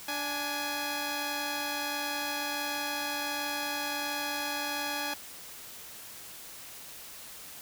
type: tone pair together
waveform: 10% pulse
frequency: 291.8 / 834 Hz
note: D4 / G#5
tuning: -11 / +7 cents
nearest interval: octave + tritone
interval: 1818 cents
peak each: -28 / -25 dBFS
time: 0.08-5.14 s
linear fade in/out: 5 ms
effects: white hiss -46 dBFS RMS until 7.61 s